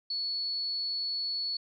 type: tone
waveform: sine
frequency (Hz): 4409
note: C#8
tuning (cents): -10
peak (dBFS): -30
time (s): 0.1-1.57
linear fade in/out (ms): 5
effects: none